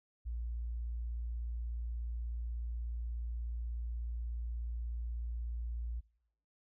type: tone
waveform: sine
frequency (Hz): 58.27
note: A#1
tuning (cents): 0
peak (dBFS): -36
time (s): 0.25-6.01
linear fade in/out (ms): 20
effects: noise-tail reverb RT60 0.8 s tail -24 dB re dry